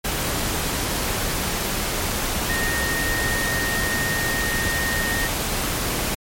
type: tone in noise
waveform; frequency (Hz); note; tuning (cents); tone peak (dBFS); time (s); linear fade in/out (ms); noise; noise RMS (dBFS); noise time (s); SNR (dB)
sine; 1851; A#6; -13; -24; 2.49-5.28; 10; pink; -24; 0.04-6.15; -3
effects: MP3 64 kbps